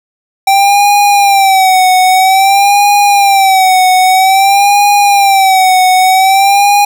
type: tone with vibrato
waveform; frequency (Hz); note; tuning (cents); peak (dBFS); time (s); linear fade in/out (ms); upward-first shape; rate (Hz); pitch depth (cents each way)
square; 778; G5; -13; -5; 0.47-6.85; 5; sine; 0.51; 86
effects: none